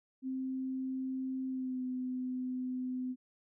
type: tone with pitch glide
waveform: sine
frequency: 261.6 to 254.3 Hz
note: C4 to C4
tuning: 0 to -49 cents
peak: -34 dBFS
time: 0.22-3.16 s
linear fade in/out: 50 ms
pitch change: -49 cents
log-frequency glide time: 1.47-1.83 s
effects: none